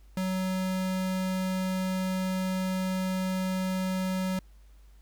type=tone; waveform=square; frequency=186.9 Hz; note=F#3; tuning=18 cents sharp; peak=-28 dBFS; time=0.17-4.39 s; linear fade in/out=2 ms; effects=added 50 Hz sine -51 dBFS peak until 5.01 s + pink hiss -67 dBFS RMS until 5.01 s